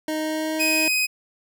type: tone with pitch glide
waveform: 25% pulse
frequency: 311.1 to 314.7 Hz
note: D#4 to D#4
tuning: 0 to +20 cents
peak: -20 dBFS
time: 0.08-0.88 s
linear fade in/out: 2 ms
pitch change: +20 cents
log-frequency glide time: 0.2-0.57 s
type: tone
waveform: sawtooth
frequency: 2510 Hz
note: D#7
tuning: 15 cents sharp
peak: -16 dBFS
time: 0.59-1.07 s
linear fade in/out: 20 ms
effects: none